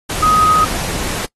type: tone in noise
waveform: sine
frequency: 1255 Hz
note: D#6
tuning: 15 cents sharp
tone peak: -9 dBFS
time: 0.22-0.65 s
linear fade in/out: 10 ms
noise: pink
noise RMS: -22 dBFS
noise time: 0.09-1.26 s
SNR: +10 dB
effects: noise-tail reverb RT60 0.1 s tail -24 dB re dry + AAC 32 kbps